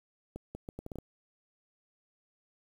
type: accelerating click train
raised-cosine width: 2 ms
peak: -27 dBFS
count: 8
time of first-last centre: 0.36-0.986 s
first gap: 190 ms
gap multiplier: 0.73
effects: 9-bit